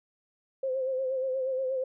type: tone with vibrato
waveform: sine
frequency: 523.3 Hz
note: C5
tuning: in tune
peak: -27 dBFS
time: 0.63-1.84 s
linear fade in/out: 5 ms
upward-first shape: sine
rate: 8.4 Hz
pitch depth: 45 cents each way
effects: none